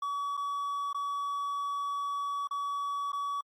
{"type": "tone with dropouts", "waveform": "triangle", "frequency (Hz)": 1136, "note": "C#6", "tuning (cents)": 42, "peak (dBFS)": -29, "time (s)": [0.02, 3.41], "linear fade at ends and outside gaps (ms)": 5, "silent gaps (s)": [[0.37, 0.374], [0.93, 0.945], [2.474, 2.509], [3.12, 3.129]], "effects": ["AAC 64 kbps"]}